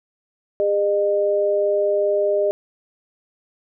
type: tone pair together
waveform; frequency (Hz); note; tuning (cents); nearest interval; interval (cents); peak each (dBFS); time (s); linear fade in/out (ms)
sine; 405.6 / 608.2; G#4 / D#5; -41 / -40; perfect fifth; 701; -20 / -18; 0.6-2.51; 0
effects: none